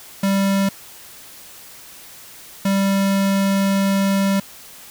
square tone pair in turn, 196 / 196 Hz, G3 / G3, 0 / 0 cents, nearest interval unison, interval 0 cents, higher neither, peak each -16 / -16 dBFS, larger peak neither, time 0.23-0.69 / 2.65-4.4 s, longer second, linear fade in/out 5 ms, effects white hiss -41 dBFS RMS until 4.9 s

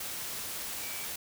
sine tone in noise, 2300 Hz, D7, 37 cents flat, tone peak -45 dBFS, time 0.82-1.05 s, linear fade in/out 5 ms, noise white, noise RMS -38 dBFS, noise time 0-1.16 s, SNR -10 dB, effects none

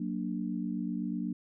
sine chord, Gb augmented, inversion none, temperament equal, 185 / 233.1 / 293.7 Hz, Gb3 / Bb3 / D4, 0 / 0 / 0 cents, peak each -35 / -35 / -37 dBFS, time 0-1.33 s, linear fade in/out 5 ms, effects none

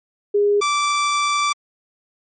sine / sawtooth tone pair in turn, 409.7 / 1166.9 Hz, G#4 / D6, -24 / -11 cents, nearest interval octave + tritone, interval 1813 cents, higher second, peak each -13 dBFS, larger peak neither, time 0.34-0.61 / 0.61-1.53 s, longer second, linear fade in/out 10 ms, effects MP3 32 kbps

